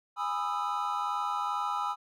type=chord; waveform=triangle; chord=E major seventh; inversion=first; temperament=just; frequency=824.1 / 988.9 / 1236.1 / 1318.5 Hz; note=G#5 / B5 / D#6 / E6; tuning=-14 / +2 / -12 / 0 cents; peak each=-33 dBFS; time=0.16-1.96 s; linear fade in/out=50 ms; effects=none